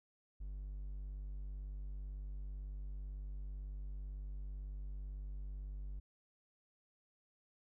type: tone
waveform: triangle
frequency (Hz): 49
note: G1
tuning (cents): 0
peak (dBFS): -40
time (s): 0.4-6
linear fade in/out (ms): 10
effects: none